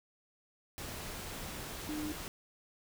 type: tone in noise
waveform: sine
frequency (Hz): 303.6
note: D#4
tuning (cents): -42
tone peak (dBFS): -36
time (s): 1.89-2.12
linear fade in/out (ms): 0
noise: pink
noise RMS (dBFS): -43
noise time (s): 0.78-2.28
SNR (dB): +4
effects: none